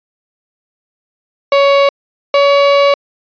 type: tone pair in turn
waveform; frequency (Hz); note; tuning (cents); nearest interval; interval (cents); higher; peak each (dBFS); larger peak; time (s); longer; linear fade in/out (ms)
35% pulse; 559 / 564.2; C#5 / C#5; +14 / +30; unison; 16; second; -5; neither; 1.52-1.89 / 2.34-2.94; second; 2
effects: resampled to 11025 Hz